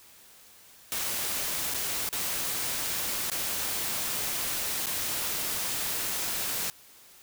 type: noise with dropouts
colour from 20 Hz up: white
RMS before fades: -31 dBFS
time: 0.92-6.7 s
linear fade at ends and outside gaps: 0 ms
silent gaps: 1.739-1.744 / 2.09-2.128 / 3.3-3.317 / 4.859-4.868 s
effects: white hiss -54 dBFS RMS until 7.22 s